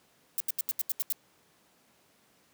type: noise bursts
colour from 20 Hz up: violet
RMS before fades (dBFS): -29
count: 8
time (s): 0.38-1.124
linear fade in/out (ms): 0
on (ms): 23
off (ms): 80
effects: pink hiss -65 dBFS RMS until 2.53 s + high-pass 150 Hz 12 dB/octave